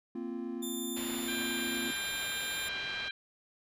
triangle chord, Bb suspended second, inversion none, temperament equal with one note detuned, 233.1 / 261.6 / 345 Hz, Bb3 / C4 / F4, 0 / 0 / -21 cents, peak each -38 dBFS, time 0.15-1.91 s, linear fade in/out 5 ms
10% pulse tone with pitch glide, 3561 to 3632 Hz, A7 to A#7, +20 to -46 cents, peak -32 dBFS, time 0.62-2.69 s, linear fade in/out 10 ms, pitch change +34 cents, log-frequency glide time 1.43-2.25 s
white low-pass noise, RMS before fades -44 dBFS, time 0.96-3.09 s, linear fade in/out 10 ms, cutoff 3900 Hz, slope 24 dB/octave
harmonic tone, 794 Hz, G5, 22 cents sharp, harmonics 2 / 3 / 4 / 5, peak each -39 / -41 / -42 / -43 dBFS, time 1.28-3.11 s, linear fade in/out 2 ms
effects none

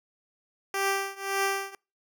10% pulse tone with tremolo, 392 Hz, G4, in tune, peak -15 dBFS, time 0.74-1.75 s, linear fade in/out 2 ms, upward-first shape triangle, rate 1.8 Hz, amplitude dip 95%, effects noise-tail reverb RT60 0.3 s tail -26 dB re dry

